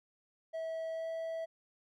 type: tone with pitch glide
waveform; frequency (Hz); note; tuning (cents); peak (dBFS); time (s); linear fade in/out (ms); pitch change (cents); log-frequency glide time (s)
triangle; 649 to 653.5; E5 to E5; -27 to -15; -34; 0.53-1.46; 20; +12; 0.92-1.08
effects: none